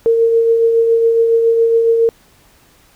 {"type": "tone with tremolo", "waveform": "sine", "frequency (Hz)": 458.4, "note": "A#4", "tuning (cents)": -29, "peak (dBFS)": -7, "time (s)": [0.06, 2.09], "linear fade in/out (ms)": 0, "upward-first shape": "triangle", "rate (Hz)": 7.2, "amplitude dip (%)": 40, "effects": ["pink hiss -50 dBFS RMS until 2.95 s"]}